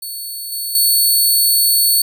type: tone with level steps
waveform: 5% pulse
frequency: 4435 Hz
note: C#8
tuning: in tune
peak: -18 / -14 / -4 dBFS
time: 0.02-2.02 s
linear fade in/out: 5 ms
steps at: 0.52 / 0.75 s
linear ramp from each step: 2 ms
effects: none